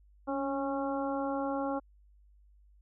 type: harmonic tone with a mistuned harmonic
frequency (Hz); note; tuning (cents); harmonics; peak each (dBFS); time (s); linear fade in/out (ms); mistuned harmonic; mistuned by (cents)
273.9; C#4; -21; 1 / 2 / 3 / 4 / 5; -34 / -35 / -37 / -41 / -43; 0.27-1.8; 20; 1; +34
effects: added 50 Hz sine -58 dBFS peak until 2.81 s